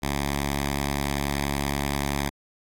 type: tone with notch filter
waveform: 5% pulse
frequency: 70.5 Hz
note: C#2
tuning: 30 cents sharp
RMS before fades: -27 dBFS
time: 0.02-2.3 s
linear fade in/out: 20 ms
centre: 490 Hz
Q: 1.1
effects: AAC 48 kbps